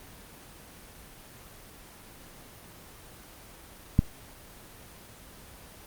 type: click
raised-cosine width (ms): 5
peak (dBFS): -6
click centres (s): 3.991
effects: pink hiss -49 dBFS RMS until 5.86 s + Opus 24 kbps